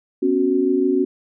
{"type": "chord", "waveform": "sine", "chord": "B suspended second", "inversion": "none", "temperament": "equal with one note detuned", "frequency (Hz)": [250.7, 277.2, 370], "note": ["B3", "C#4", "F#4"], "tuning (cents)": [26, 0, 0], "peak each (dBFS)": [-23, -19, -18], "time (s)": [0.22, 1.05], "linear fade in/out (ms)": 10, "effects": []}